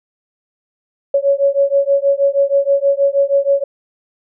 sine beating tone pair, 554.4 / 560.7 Hz, C#5 / C#5, 0 / +20 cents, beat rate 6.3 Hz, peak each -14 dBFS, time 1.14-3.64 s, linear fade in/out 5 ms, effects none

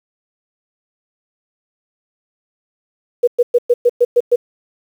sine tone bursts, 483.8 Hz, B4, 36 cents flat, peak -7 dBFS, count 8, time 3.23-4.36 s, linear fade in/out 10 ms, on 45 ms, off 110 ms, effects 7-bit

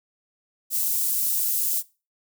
white high-pass noise, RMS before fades -24 dBFS, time 0.7-1.83 s, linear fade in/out 50 ms, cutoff 9100 Hz, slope 12 dB/octave, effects noise-tail reverb RT60 0.3 s tail -20 dB re dry

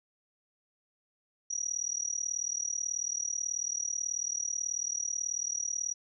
sine tone with amplitude modulation, 5780 Hz, F#8, 41 cents flat, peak -27 dBFS, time 1.5-5.94 s, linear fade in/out 10 ms, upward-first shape sine, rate 38.3 Hz, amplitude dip 95%, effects none

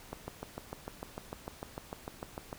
click train, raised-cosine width 1 ms, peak -24 dBFS, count 17, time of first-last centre 0.13-2.529 s, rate 6.67 Hz, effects pink hiss -53 dBFS RMS until 2.58 s

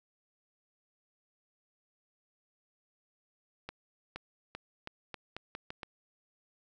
accelerating click train, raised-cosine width 0.3 ms, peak -24 dBFS, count 9, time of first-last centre 3.69-5.832 s, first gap 470 ms, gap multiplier 0.83, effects none

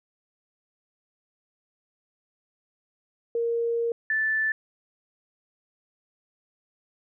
sine tone pair in turn, 466.2 / 1756.4 Hz, A#4 / A6, 0 / -4 cents, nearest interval octave + major seventh, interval 2296 cents, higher second, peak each -23 / -22 dBFS, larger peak second, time 3.35-3.92 / 4.1-4.52 s, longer first, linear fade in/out 2 ms, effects none

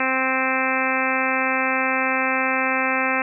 harmonic tone, 261.6 Hz, C4, in tune, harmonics 1 / 2 / 3 / 4 / 5 / 6 / 7 / 8 / 9 / 10, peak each -28 / -28 / -28 / -28 / -28 / -28 / -28 / -28 / -28 / -28 dBFS, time 0-3.22 s, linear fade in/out 2 ms, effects none

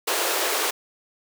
pink high-pass noise, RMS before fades -24 dBFS, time 0.07-0.71 s, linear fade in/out 10 ms, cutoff 350 Hz, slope 48 dB/octave, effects none

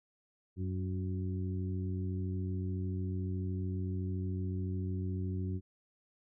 harmonic tone with a mistuned harmonic, 93.7 Hz, F#2, 22 cents sharp, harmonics 1 / 2 / 3 / 4, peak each -34 / -40 / -44 / -46 dBFS, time 0.56-5.61 s, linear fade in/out 50 ms, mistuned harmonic 4, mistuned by -27 cents, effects none

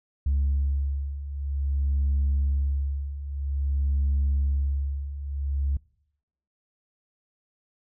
sine beating tone pair, 69.3 / 69.81 Hz, C#2 / C#2, 0 / +13 cents, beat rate 0.51 Hz, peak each -27 / -23 dBFS, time 0.26-5.77 s, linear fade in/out 5 ms, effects noise-tail reverb RT60 0.8 s tail -25 dB re dry + tanh soft clip ceiling -18 dBFS

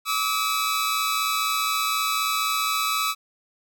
sawtooth tone cluster, 1159 / 1283 / 3944 Hz, D6 / E6 / B7, -23 / -47 / -3 cents, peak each -24 / -21 / -26 dBFS, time 0.05-3.15 s, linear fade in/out 50 ms, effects none

